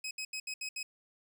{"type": "tone bursts at uneven times", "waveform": "20% pulse", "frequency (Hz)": 2541, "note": "D#7", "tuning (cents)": 36, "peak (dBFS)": -32, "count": 6, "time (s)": [[0.04, 0.11], [0.18, 0.25], [0.33, 0.4], [0.47, 0.54], [0.61, 0.69], [0.76, 0.83]], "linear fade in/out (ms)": 5, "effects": []}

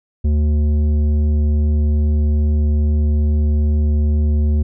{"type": "tone with tanh clipping", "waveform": "triangle", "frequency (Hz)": 74.8, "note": "D2", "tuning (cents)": 32, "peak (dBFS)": -14, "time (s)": [0.24, 4.63], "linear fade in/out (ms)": 10, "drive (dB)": 14, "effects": []}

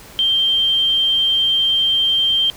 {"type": "tone", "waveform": "sine", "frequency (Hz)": 3155, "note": "G7", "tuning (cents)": 10, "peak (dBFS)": -13, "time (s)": [0.19, 2.5], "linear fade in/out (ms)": 0, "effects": ["pink hiss -40 dBFS RMS until 2.56 s"]}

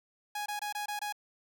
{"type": "tone bursts", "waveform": "sawtooth", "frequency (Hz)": 830.6, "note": "G#5", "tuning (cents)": 0, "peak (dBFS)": -30, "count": 6, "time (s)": [0.35, 1.125], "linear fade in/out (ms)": 5, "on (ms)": 110, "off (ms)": 23, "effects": []}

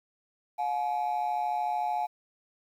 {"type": "ring-modulated tone", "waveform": "triangle", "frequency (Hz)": 784, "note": "G5", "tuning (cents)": 0, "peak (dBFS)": -21, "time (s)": [0.58, 2.07], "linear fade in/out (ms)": 20, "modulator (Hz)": 66.7, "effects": ["tanh soft clip ceiling -21 dBFS", "10-bit"]}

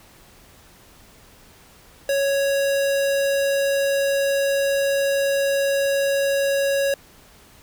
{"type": "tone", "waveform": "square", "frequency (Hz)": 554.4, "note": "C#5", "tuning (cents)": 0, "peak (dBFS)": -19, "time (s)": [2.09, 6.94], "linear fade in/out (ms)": 2, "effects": ["pink hiss -50 dBFS RMS until 7.62 s"]}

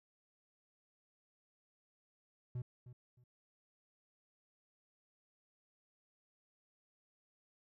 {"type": "tone with echo", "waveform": "triangle", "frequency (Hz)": 123.47, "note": "B2", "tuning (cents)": 0, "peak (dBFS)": -36, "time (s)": [2.55, 2.62], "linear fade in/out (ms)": 5, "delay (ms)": 310, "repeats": 2, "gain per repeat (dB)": -13, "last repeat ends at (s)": 3.24, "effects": []}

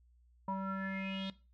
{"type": "tone with low-pass filter sweep", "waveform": "square", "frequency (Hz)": 192.5, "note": "G3", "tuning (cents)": -31, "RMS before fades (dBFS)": -39, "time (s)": [0.48, 1.3], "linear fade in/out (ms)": 2, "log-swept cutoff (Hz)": [930, 3700], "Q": 8.3, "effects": ["noise-tail reverb RT60 0.3 s tail -17 dB re dry", "added 60 Hz sine -63 dBFS peak until 1.53 s"]}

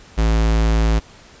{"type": "tone", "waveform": "square", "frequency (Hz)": 55, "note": "A1", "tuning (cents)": 0, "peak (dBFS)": -14, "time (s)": [0.17, 1], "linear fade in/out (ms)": 20, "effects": ["pink hiss -45 dBFS RMS until 1.4 s", "resampled to 16000 Hz"]}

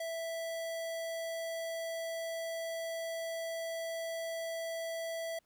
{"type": "tone", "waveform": "square", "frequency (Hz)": 659.3, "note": "E5", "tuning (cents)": 0, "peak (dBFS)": -37, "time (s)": [0, 5.39], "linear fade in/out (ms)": 5, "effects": ["pink hiss -75 dBFS RMS until 5.45 s"]}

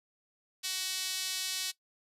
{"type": "tone with high-pass filter", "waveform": "sawtooth", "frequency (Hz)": 374.7, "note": "F#4", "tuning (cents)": 22, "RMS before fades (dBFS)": -35, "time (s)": [0.63, 1.72], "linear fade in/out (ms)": 20, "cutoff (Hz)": 3900, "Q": 1.3, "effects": ["noise-tail reverb RT60 0.1 s tail -18 dB re dry", "resampled to 32000 Hz"]}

